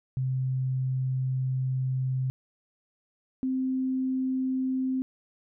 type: tone pair in turn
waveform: sine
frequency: 130.2 / 260.4 Hz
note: C3 / C4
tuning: -8 / -8 cents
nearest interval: octave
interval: 1200 cents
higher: second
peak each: -25 dBFS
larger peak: neither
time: 0.17-2.3 / 3.43-5.02 s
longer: first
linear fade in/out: 0 ms
effects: none